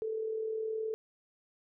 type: tone with amplitude modulation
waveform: sine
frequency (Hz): 440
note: A4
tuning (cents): 0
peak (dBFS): -30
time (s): 0.02-0.94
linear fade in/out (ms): 0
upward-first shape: sine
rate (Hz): 39.6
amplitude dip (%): 50
effects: none